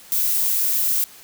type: noise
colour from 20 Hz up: violet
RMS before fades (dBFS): -20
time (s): 0.12-1.04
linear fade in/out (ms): 0
effects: white hiss -45 dBFS RMS until 1.23 s